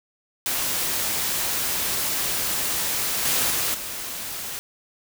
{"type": "noise with level steps", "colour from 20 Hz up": "white", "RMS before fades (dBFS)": [-25, -22, -24, -32], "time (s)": [0.46, 4.59], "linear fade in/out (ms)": 0, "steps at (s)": [3.25, 3.5, 3.74], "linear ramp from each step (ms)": 5, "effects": []}